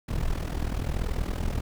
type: noise with amplitude modulation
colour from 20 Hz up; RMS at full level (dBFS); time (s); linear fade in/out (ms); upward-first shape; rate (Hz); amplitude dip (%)
brown; -25; 0.08-1.61; 10; sine; 40.8; 80
effects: none